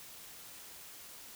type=silence; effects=white hiss -51 dBFS RMS until 1.35 s